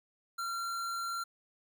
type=tone; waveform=square; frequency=1371 Hz; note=F6; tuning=32 cents flat; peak=-35 dBFS; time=0.38-1.24 s; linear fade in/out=10 ms; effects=12-bit